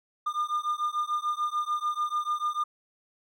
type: beating tone pair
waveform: triangle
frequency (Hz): 1205 / 1211.8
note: D6 / D#6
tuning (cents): +44 / -46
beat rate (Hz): 6.8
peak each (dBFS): -28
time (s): 0.26-2.64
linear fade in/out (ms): 10
effects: none